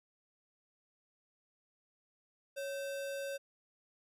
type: tone with sample-and-hold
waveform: sine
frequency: 554.4 Hz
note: C#5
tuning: in tune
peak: -37 dBFS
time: 2.56-3.38 s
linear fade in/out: 20 ms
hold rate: 2100 Hz
effects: resampled to 32000 Hz